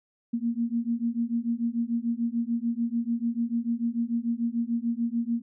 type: beating tone pair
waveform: sine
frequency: 230.5 / 237.3 Hz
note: A#3 / A#3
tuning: -19 / +31 cents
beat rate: 6.8 Hz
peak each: -28 dBFS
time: 0.33-5.42 s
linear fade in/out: 10 ms
effects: none